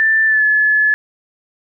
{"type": "tone with pitch glide", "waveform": "sine", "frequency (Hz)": [1771, 1716.6], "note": ["A6", "A6"], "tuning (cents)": [11, -43], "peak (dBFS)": -10, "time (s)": [0, 0.94], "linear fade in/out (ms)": 0, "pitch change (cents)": -54, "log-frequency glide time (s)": [0.26, 0.44], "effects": []}